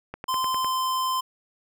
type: click train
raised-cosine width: 0.5 ms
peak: -19 dBFS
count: 6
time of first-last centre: 0.14-0.646 s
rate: 9.89 Hz
type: tone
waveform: square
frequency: 1035 Hz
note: C6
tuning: 19 cents flat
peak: -24 dBFS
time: 0.28-1.21 s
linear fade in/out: 10 ms
effects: none